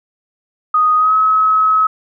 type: tone with pitch glide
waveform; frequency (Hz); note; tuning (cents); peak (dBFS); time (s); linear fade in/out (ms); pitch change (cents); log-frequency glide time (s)
sine; 1244.5 to 1282.4; D#6 to E6; 0 to -48; -9; 0.74-1.87; 5; +52; 0.97-1.14
effects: none